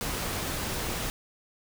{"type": "noise", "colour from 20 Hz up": "pink", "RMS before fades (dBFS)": -32, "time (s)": [0.01, 1.1], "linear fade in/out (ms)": 0, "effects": []}